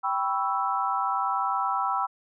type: chord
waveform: sine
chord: C# half-diminished seventh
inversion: second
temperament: equal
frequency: 784 / 987.8 / 1108.7 / 1318.5 Hz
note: G5 / B5 / C#6 / E6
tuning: 0 / 0 / 0 / 0 cents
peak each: -29 / -29 / -33 / -28 dBFS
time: 0.03-2.07 s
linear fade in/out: 20 ms
effects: none